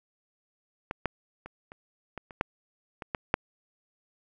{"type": "clicks", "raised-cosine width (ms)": 0.5, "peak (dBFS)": [-17, -12, -27, -29, -22, -29, -10, -22, -14, -6], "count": 10, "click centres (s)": [0.911, 1.057, 1.46, 1.719, 2.177, 2.308, 2.411, 3.022, 3.148, 3.341], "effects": []}